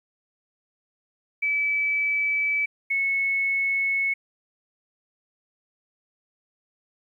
sine tone pair in turn, 2301 / 2199 Hz, D7 / C#7, -36 / -14 cents, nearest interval minor second, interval 78 cents, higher first, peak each -21 dBFS, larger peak neither, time 1.42-2.66 / 2.9-4.14 s, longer neither, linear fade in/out 10 ms, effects 10-bit

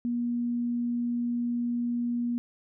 sine tone, 239.4 Hz, A#3, 46 cents sharp, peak -26 dBFS, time 0.05-2.38 s, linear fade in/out 0 ms, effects none

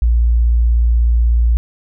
sine tone, 58.2 Hz, A#1, 2 cents flat, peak -9 dBFS, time 0.02-1.57 s, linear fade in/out 0 ms, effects none

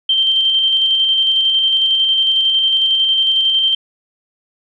sine tone with tremolo, 3136 Hz, G7, in tune, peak -10 dBFS, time 0.09-3.75 s, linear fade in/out 5 ms, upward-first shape square, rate 11 Hz, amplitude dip 25%, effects none

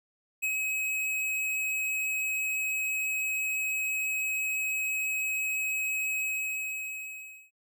square tone with ADSR envelope, 2551 Hz, D#7, 43 cents sharp, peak -27 dBFS, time 0.42-7.51 s, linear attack 18 ms, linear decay 66 ms, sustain -2 dB, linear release 1300 ms, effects noise-tail reverb RT60 0.1 s tail -25 dB re dry

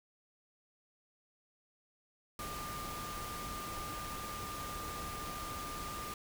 sine tone in noise, 1200 Hz, D6, 37 cents sharp, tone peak -43 dBFS, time 2.39-6.14 s, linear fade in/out 2 ms, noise pink, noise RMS -44 dBFS, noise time 2.39-6.14 s, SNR -2 dB, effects none

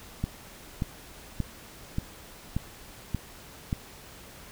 click train, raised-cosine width 5 ms, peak -15 dBFS, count 7, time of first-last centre 0.24-3.728 s, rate 1.72 Hz, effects pink hiss -48 dBFS RMS until 4.51 s

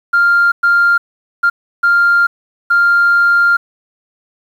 sine tone bursts at uneven times, 1396.9 Hz, F6, in tune, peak -6 dBFS, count 5, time 0.13-0.52 / 0.63-0.98 / 1.43-1.5 / 1.83-2.27 / 2.7-3.57 s, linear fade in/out 10 ms, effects tanh soft clip ceiling -4 dBFS + 7-bit

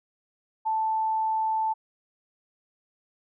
sine tone, 880 Hz, A5, in tune, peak -23 dBFS, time 0.65-1.74 s, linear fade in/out 20 ms, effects none

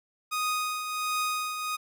sawtooth tone with tremolo, 1244.5 Hz, D#6, in tune, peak -22 dBFS, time 0.31-1.77 s, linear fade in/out 20 ms, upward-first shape triangle, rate 1.4 Hz, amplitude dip 55%, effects none

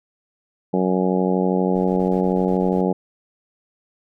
harmonic tone, 92.5 Hz, F#2, in tune, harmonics 2 / 3 / 4 / 5 / 6 / 7 / 8 / 9, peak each -20 / -25 / -24 / -24 / -28 / -31 / -32 / -29 dBFS, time 0.73-2.93 s, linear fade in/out 10 ms
brown noise bursts, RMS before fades -40 dBFS, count 9, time 1.75-2.814 s, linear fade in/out 5 ms, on 96 ms, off 25 ms
effects none

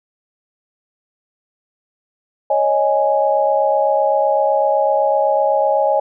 sine chord, C# suspended second, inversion none, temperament equal, 554.4 / 622.3 / 830.6 Hz, C#5 / D#5 / G#5, 0 / 0 / 0 cents, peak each -17 dBFS, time 2.5-6 s, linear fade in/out 5 ms, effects none

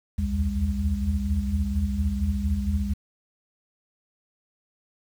sine tone cluster, 63 / 76.2 / 80.5 / 201.8 Hz, B1 / D#2 / E2 / G#3, +35 / -36 / -41 / -49 cents, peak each -28 dBFS, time 0.18-2.94 s, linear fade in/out 10 ms, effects 8-bit

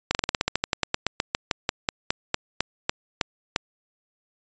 slowing click train, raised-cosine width 0.2 ms, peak -4 dBFS, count 25, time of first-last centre 0.11-3.561 s, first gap 39 ms, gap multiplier 1.1, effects resampled to 16000 Hz

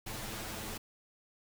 pink noise with comb filter, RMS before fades -41 dBFS, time 0.06-0.78 s, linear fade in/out 10 ms, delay 9.1 ms, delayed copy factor +0.75, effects none

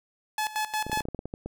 sawtooth tone with tremolo, 858 Hz, A5, 44 cents flat, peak -22 dBFS, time 0.38-1.02 s, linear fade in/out 2 ms, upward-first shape square, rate 5.6 Hz, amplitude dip 80%
clicks, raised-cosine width 2 ms, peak -21 dBFS, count 12, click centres 0.866 / 0.897 / 0.93 / 0.974 / 1.007 / 1.054 / 1.086 / 1.147 / 1.191 / 1.256 / 1.339 / 1.46 s
effects none

